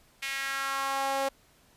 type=tone with high-pass filter sweep; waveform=sawtooth; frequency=272.3 Hz; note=C#4; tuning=31 cents flat; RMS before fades=-31 dBFS; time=0.22-1.29 s; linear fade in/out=10 ms; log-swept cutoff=2300 to 590 Hz; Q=2.6; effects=pink hiss -62 dBFS RMS until 1.76 s + resampled to 32000 Hz